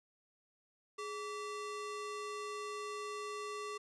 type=ring-modulated tone; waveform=square; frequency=784 Hz; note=G5; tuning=in tune; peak=-38 dBFS; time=0.98-3.78 s; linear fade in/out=10 ms; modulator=366 Hz; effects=resampled to 22050 Hz